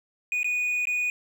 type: tone with dropouts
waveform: triangle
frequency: 2469 Hz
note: D#7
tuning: 14 cents flat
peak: -22 dBFS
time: 0.32-1.1 s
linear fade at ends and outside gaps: 1 ms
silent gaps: 0.431-0.444 / 0.854-0.871 s
effects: none